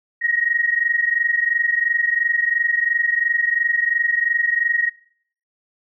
sine tone pair together, 1877.1 / 1900 Hz, A#6 / A#6, +12 / +33 cents, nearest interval unison, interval 21 cents, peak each -19 / -21 dBFS, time 0.21-4.9 s, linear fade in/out 20 ms, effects noise-tail reverb RT60 0.6 s tail -23 dB re dry

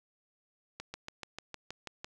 slowing click train, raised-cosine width 0.2 ms, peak -23 dBFS, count 9, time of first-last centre 0.8-2.045 s, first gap 140 ms, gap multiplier 1.03, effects none

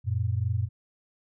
sine tone pair together, 92.5 / 115.87 Hz, F#2 / A#2, 0 / -10 cents, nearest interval major third, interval 390 cents, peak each -27 dBFS, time 0.04-0.69 s, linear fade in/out 50 ms, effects none

